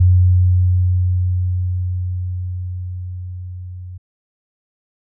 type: tone with level ramp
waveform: sine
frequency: 90.6 Hz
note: F#2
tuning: 36 cents flat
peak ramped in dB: -7 to -29 dBFS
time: 0-3.98 s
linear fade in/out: 10 ms
effects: none